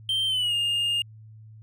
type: tone with pitch glide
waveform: triangle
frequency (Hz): 3136 to 2826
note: G7 to F7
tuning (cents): 0 to +20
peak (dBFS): -21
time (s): 0.09-1.02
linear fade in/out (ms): 2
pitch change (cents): -180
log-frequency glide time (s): 0.27-0.54
effects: added 109 Hz sine -44 dBFS peak until 1.62 s